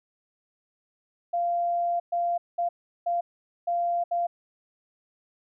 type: tone bursts at uneven times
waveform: sine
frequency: 693 Hz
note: F5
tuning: 14 cents flat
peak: -23 dBFS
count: 6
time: 1.33-2 / 2.12-2.38 / 2.58-2.69 / 3.06-3.21 / 3.67-4.04 / 4.11-4.27 s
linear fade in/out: 10 ms
effects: none